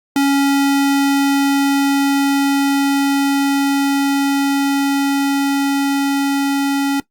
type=tone with level ramp; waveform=square; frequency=278.4 Hz; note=C#4; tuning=8 cents sharp; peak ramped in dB=-12 to -15 dBFS; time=0.16-7 s; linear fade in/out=2 ms; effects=noise-tail reverb RT60 0.1 s tail -18 dB re dry + Opus 48 kbps